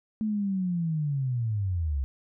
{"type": "linear sweep", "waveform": "sine", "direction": "down", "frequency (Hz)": [220, 64.1], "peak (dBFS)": -25, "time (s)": [0.21, 2.04], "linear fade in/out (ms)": 0, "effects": []}